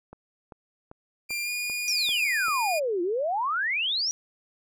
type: click train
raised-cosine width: 1 ms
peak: -29 dBFS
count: 7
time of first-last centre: 0.13-2.483 s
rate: 2.55 Hz
type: tone with pitch glide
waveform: sawtooth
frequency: 2386 to 2439 Hz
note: D7 to D#7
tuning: +27 to -35 cents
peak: -25 dBFS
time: 1.29-2.8 s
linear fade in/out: 20 ms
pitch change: +38 cents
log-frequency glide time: 1.43-1.5 s
type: exponential two-way sweep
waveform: sine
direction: down then up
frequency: 5920 to 336.1 to 5920 Hz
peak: -24 dBFS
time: 1.88-4.11 s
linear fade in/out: 0 ms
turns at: 3.02 s
effects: none